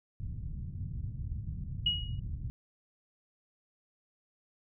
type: low-pass noise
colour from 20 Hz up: white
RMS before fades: -38 dBFS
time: 0.2-2.5 s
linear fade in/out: 0 ms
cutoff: 130 Hz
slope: 24 dB/octave
type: tone with exponential decay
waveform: sine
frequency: 2898 Hz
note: F#7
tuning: 37 cents flat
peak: -23 dBFS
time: 1.86-2.2 s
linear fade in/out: 5 ms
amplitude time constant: 73 ms
effects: none